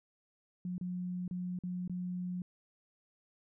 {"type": "tone with dropouts", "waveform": "sine", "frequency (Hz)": 180, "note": "F#3", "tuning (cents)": -47, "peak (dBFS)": -35, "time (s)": [0.65, 2.42], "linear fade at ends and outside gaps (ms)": 2, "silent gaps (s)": [[0.781, 0.811], [1.279, 1.31], [1.589, 1.636], [1.878, 1.896]], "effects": []}